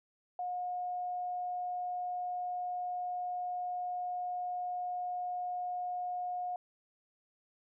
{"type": "tone", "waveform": "sine", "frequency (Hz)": 720, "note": "F#5", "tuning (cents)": -47, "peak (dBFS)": -34, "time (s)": [0.39, 6.56], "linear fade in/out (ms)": 2, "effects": []}